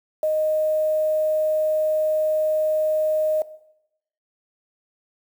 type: tone with quantisation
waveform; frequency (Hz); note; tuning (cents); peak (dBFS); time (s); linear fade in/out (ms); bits
sine; 620; D#5; -6; -18; 0.23-3.42; 2; 7
effects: noise-tail reverb RT60 0.8 s tail -17 dB re dry